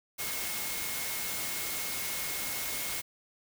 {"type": "tone in noise", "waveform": "sine", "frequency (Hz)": 2162, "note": "C#7", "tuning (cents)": -44, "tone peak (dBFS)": -43, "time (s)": [0.18, 3.02], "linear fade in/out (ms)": 20, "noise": "white", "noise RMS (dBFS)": -35, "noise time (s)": [0.18, 3.02], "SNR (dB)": -11, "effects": []}